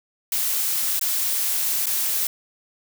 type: noise with dropouts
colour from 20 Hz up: blue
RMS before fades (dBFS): -23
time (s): 0.32-2.27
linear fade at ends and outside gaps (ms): 2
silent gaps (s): 0.995-1.012 / 1.858-1.867
effects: none